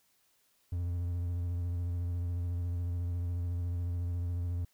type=tone with vibrato; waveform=triangle; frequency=87.3 Hz; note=F2; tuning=in tune; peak=-29 dBFS; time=0.72-4.65 s; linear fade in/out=5 ms; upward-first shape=sine; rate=14 Hz; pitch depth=29 cents each way; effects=white hiss -71 dBFS RMS until 4.73 s